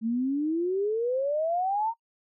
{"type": "exponential sweep", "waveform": "sine", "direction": "up", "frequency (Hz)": [218.7, 934], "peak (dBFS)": -24, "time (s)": [0.01, 1.94], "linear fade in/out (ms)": 50, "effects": ["noise-tail reverb RT60 0.1 s tail -23 dB re dry"]}